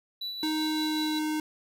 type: tone with tremolo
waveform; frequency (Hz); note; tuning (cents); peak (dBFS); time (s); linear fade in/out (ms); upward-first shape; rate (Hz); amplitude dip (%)
triangle; 3951; B7; 0; -30; 0.21-1.19; 5; sine; 5.3; 40
type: tone with pitch glide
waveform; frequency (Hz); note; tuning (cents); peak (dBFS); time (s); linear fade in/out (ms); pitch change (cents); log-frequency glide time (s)
square; 311.1 to 307.9; D#4 to D#4; 0 to -18; -28; 0.43-1.4; 2; -18; 0.64-1.19
effects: none